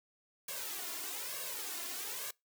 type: noise with flanger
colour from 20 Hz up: white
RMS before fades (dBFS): -41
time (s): 0.48-2.31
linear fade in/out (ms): 5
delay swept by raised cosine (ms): 1.8 to 2.9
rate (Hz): 1.1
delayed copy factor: +0.9
effects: noise-tail reverb RT60 0.2 s tail -24 dB re dry + high-pass 200 Hz 12 dB/octave